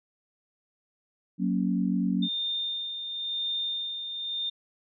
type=chord; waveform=sine; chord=F# major; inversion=none; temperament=equal; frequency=185 / 233.1 / 277.2 Hz; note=F#3 / A#3 / C#4; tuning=0 / 0 / 0 cents; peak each=-26 / -29 / -30 dBFS; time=1.38-2.29 s; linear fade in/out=50 ms
type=tone with tremolo; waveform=sine; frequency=3623 Hz; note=A7; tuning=50 cents sharp; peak=-27 dBFS; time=2.22-4.5 s; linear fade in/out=10 ms; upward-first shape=sine; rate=0.95 Hz; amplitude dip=50%
effects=none